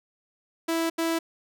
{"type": "tone bursts at uneven times", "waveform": "sawtooth", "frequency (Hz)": 329.5, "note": "E4", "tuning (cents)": -1, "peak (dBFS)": -20, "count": 2, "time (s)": [[0.68, 0.9], [0.98, 1.19]], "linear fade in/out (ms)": 10, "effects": []}